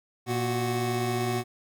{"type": "tone pair together", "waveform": "25% pulse", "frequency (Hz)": [118.24, 370], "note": ["A#2", "F#4"], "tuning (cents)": [25, 0], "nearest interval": "octave + minor sixth", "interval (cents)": 1975, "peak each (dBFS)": -25, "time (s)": [0.26, 1.44], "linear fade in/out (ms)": 50, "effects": []}